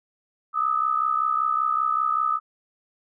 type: tone pair together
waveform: sine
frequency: 1221 / 1286.2 Hz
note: D#6 / E6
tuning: -33 / -43 cents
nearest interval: minor second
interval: 90 cents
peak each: -23 dBFS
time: 0.53-2.4 s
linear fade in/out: 50 ms
effects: none